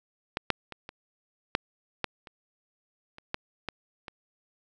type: clicks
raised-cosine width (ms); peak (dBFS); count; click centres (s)
0.3; -12 / -6 / -23 / -24 / -7 / -11 / -29 / -29 / -13 / -16 / -23; 11; 0.371 / 0.503 / 0.723 / 0.891 / 1.551 / 2.043 / 2.272 / 3.184 / 3.344 / 3.687 / 4.082
effects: none